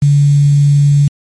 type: tone with quantisation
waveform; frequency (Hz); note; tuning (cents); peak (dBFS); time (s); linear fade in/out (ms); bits
sine; 143.5; D3; -40; -5; 0.02-1.08; 5; 5
effects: MP3 48 kbps